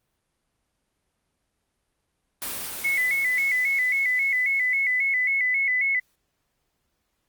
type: noise with exponential decay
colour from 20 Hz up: white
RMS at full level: -30 dBFS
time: 2.42-6.15 s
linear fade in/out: 0 ms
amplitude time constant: 810 ms
type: tone with vibrato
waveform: sine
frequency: 2093 Hz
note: C7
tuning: in tune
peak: -20 dBFS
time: 2.84-6 s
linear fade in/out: 10 ms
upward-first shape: square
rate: 3.7 Hz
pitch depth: 76 cents each way
effects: pink hiss -75 dBFS RMS until 7.28 s + Opus 32 kbps